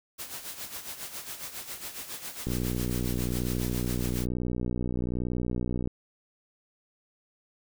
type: noise with tremolo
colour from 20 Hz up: white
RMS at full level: -37 dBFS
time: 0.18-4.26 s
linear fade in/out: 20 ms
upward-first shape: sine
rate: 7.3 Hz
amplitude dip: 65%
type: click train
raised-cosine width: 3 ms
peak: -18 dBFS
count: 209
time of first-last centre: 2.47-5.874 s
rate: 61.1 Hz
effects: none